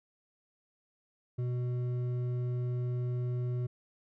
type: tone with hard clipping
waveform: sine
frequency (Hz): 123.47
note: B2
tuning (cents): 0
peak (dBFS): -32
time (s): 1.38-3.67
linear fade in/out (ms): 10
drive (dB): 7
effects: none